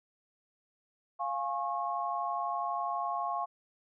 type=chord; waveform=sine; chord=Db major; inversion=first; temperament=equal with one note detuned; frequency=698.5 / 830.6 / 1089.1 Hz; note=F5 / Ab5 / Db6; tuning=0 / 0 / -31 cents; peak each=-35 / -37 / -34 dBFS; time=1.19-3.46 s; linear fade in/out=20 ms; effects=none